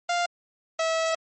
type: tone pair in turn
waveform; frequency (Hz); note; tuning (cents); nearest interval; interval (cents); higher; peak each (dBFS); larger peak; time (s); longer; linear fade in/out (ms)
sawtooth; 698.5 / 649.8; F5 / E5; 0 / -25; minor second; 125; first; -19; neither; 0.09-0.26 / 0.79-1.15; second; 5
effects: MP3 32 kbps